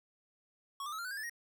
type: tone with pitch steps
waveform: square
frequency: 1108.7 / 1195.2 / 1288.4 / 1388.8 / 1497.1 / 1613.9 / 1739.7 / 1875.4 Hz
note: C#6 / D6 / E6 / F6 / F#6 / G6 / A6 / A#6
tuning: 0 / +30 / -40 / -10 / +20 / +50 / -20 / +10 cents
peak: -39 dBFS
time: 0.8-1.296 s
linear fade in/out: 2 ms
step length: 62 ms
effects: none